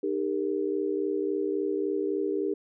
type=tone cluster; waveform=sine; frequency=305.9 / 398.4 / 462 Hz; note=D#4 / G4 / A#4; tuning=-29 / +28 / -16 cents; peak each=-31 / -28 / -33 dBFS; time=0.03-2.54 s; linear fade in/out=5 ms; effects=none